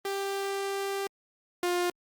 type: tone pair in turn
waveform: sawtooth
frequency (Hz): 394.2 / 353.8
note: G4 / F4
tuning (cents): +10 / +23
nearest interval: major second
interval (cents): 187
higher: first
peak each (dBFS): -26 / -22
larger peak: second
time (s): 0.05-1.07 / 1.63-1.9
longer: first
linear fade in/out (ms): 2
effects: Opus 32 kbps